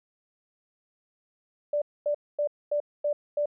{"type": "tone bursts", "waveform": "sine", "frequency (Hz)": 587.3, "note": "D5", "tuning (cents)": 0, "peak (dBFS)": -23, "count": 6, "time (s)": [1.73, 3.458], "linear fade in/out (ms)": 5, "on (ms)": 88, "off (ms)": 240, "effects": []}